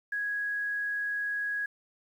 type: tone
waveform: sine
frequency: 1661.2 Hz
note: G#6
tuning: in tune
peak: -29 dBFS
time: 0.12-1.66 s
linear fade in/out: 5 ms
effects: 10-bit